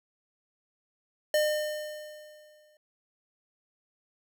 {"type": "tone with exponential decay", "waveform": "square", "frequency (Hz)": 606, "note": "D#5", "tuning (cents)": -46, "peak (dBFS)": -22, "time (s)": [1.34, 2.77], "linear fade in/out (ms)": 2, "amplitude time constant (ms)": 310, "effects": []}